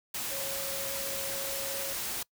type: tone in noise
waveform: sine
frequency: 548 Hz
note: C#5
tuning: 20 cents flat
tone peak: -39 dBFS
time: 0.31-1.93 s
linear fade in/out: 5 ms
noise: white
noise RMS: -35 dBFS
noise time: 0.14-2.23 s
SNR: -7 dB
effects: noise-tail reverb RT60 0.1 s tail -24 dB re dry